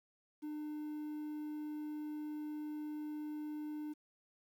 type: tone with quantisation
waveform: triangle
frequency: 301.4 Hz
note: D4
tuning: 45 cents sharp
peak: -38 dBFS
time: 0.42-3.94 s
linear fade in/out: 20 ms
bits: 11
effects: none